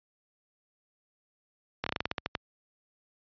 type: slowing click train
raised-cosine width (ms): 0.3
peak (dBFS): -13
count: 11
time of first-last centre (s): 1.84-2.352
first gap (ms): 24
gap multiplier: 1.16
effects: high-pass 60 Hz 12 dB/octave + resampled to 11025 Hz